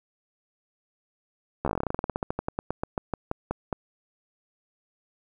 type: slowing click train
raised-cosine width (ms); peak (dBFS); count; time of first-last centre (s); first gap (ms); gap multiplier
1; -13; 29; 1.65-3.728; 13; 1.11
effects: 9-bit